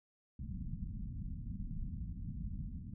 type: low-pass noise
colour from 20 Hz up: pink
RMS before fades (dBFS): -42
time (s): 0.39-2.94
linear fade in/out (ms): 5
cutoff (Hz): 230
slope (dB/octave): 48
effects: none